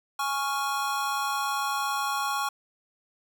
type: chord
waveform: square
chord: Db major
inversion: second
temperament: equal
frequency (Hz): 830.6 / 1108.7 / 1396.9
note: Ab5 / Db6 / F6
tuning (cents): 0 / 0 / 0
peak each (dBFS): -32 / -30 / -34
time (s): 0.19-2.49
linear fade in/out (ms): 5
effects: none